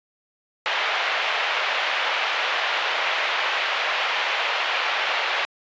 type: band-pass noise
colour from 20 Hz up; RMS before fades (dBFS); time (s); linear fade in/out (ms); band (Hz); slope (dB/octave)
white; -24; 0.66-5.45; 0; 550 to 3100; 24
effects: resampled to 16000 Hz